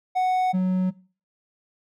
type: tone pair in turn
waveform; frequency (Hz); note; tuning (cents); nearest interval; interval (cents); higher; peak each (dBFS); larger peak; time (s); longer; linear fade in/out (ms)
triangle; 740 / 185; F#5 / F#3; 0 / 0; 2 octaves; 2400; first; -17; neither; 0.15-0.53 / 0.53-0.91; neither; 20
effects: noise-tail reverb RT60 0.4 s tail -21 dB re dry